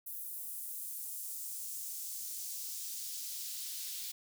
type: noise with high-pass filter sweep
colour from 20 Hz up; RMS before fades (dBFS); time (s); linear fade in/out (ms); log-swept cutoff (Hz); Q
white; -42; 0.06-4.12; 10; 12000 to 3600; 1.1
effects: none